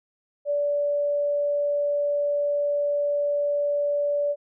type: tone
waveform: sine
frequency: 579 Hz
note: D5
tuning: 25 cents flat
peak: -21 dBFS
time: 0.45-4.36 s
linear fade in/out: 50 ms
effects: none